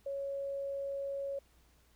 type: tone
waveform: sine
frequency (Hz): 554.4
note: C#5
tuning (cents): 0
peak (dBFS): -35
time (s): 0.06-1.39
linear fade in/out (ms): 5
effects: added 60 Hz sine -66 dBFS peak until 1.95 s + pink hiss -69 dBFS RMS until 1.95 s